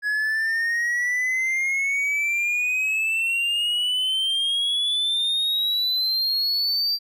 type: exponential sweep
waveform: triangle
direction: up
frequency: 1677 to 4699 Hz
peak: -19 dBFS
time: 0.02-6.99 s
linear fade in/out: 50 ms
effects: none